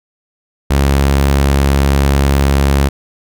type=tone; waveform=sawtooth; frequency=69.3 Hz; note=C#2; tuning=in tune; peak=-5 dBFS; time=0.7-2.89 s; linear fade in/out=10 ms; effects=none